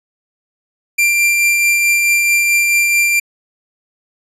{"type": "tone with tremolo", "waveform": "45% pulse", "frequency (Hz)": 2370, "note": "D7", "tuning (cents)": 15, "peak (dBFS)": -9, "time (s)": [0.98, 3.2], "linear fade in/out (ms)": 10, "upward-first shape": "triangle", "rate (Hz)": 4.6, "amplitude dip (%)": 30, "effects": ["resampled to 32000 Hz"]}